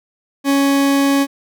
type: tone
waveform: 40% pulse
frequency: 277.7 Hz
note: C#4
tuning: 3 cents sharp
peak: -11 dBFS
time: 0.44-1.27 s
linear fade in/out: 50 ms
effects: none